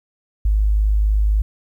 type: tone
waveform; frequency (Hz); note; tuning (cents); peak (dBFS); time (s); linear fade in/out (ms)
sine; 51.91; G#1; 0; -13; 0.45-1.42; 5
effects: 9-bit